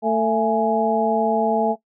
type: harmonic tone with a mistuned harmonic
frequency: 222.6 Hz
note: A3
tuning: 20 cents sharp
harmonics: 1 / 2 / 3 / 4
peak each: -23 / -21 / -21 / -22 dBFS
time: 0.02-1.76 s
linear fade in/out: 50 ms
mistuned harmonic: 4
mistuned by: -110 cents
effects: noise-tail reverb RT60 0.1 s tail -17 dB re dry